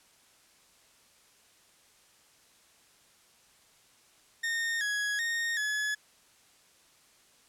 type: tone with pitch steps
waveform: 40% pulse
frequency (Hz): 1838 / 1670 / 1849 / 1701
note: A#6 / G#6 / A#6 / G#6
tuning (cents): -25 / +9 / -15 / +41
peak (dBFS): -28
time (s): 4.43-5.95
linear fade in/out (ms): 10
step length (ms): 380
effects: white hiss -62 dBFS RMS until 7.48 s + low-pass 10000 Hz 12 dB/octave